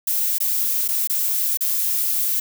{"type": "noise with dropouts", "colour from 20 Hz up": "violet", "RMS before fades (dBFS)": -21, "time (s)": [0.07, 2.4], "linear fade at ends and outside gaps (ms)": 5, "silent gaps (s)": [[0.384, 0.402], [0.879, 0.886], [1.074, 1.097], [1.573, 1.607]], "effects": []}